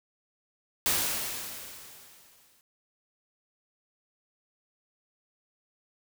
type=noise with exponential decay; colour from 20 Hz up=white; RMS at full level=-25 dBFS; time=0.86-2.61 s; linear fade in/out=0 ms; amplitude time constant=380 ms; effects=none